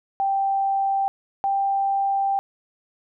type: tone pair in turn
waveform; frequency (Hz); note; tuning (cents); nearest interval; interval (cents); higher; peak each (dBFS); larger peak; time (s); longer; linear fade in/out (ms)
sine; 784 / 787.8; G5 / G5; 0 / +8; unison; 8; second; -19; neither; 0.2-1.08 / 1.44-2.39; second; 0
effects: none